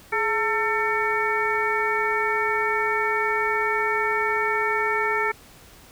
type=harmonic tone with a mistuned harmonic; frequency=448 Hz; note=A4; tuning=31 cents sharp; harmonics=1 / 2 / 3 / 4 / 5; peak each=-27 / -27 / -27 / -27 / -27 dBFS; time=0.12-5.32 s; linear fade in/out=10 ms; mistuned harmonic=1; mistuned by=-95 cents; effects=pink hiss -49 dBFS RMS until 5.91 s